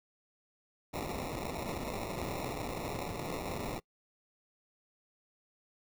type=noise with sample-and-hold; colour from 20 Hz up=white; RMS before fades=-38 dBFS; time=0.93-3.8 s; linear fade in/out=10 ms; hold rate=1575 Hz; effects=noise-tail reverb RT60 0.1 s tail -24 dB re dry